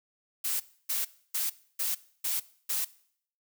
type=noise bursts; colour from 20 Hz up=blue; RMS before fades=-30 dBFS; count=6; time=0.44-2.85 s; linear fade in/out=10 ms; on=160 ms; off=290 ms; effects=noise-tail reverb RT60 0.6 s tail -20 dB re dry